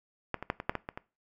clicks, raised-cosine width 0.5 ms, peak -15 / -22 / -13 / -21 / -11 / -16 / -21 / -23 dBFS, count 8, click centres 0.343 / 0.426 / 0.501 / 0.601 / 0.695 / 0.753 / 0.889 / 0.975 s, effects noise-tail reverb RT60 0.3 s tail -20 dB re dry

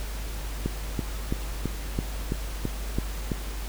click train, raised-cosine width 3 ms, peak -13 dBFS, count 9, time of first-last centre 0.66-3.318 s, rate 3.01 Hz, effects added 50 Hz sine -31 dBFS peak until 3.68 s + pink hiss -40 dBFS RMS until 3.68 s

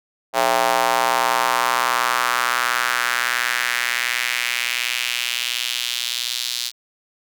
square tone with high-pass filter sweep, 60.7 Hz, B1, 29 cents flat, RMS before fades -21 dBFS, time 0.33-6.72 s, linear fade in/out 50 ms, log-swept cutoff 700 to 4100 Hz, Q 2.3, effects none

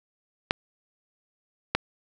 clicks, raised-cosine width 0.3 ms, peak -5 dBFS, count 2, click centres 0.509 / 1.75 s, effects none

